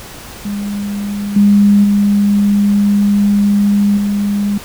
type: tone with level steps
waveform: sine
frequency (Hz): 203.4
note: G#3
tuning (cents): -36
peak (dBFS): -17 / -5 / -8 / -12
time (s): 0.45-4.58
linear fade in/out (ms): 5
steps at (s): 1.36 / 1.84 / 3.97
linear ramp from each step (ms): 5
effects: pink hiss -32 dBFS RMS until 4.64 s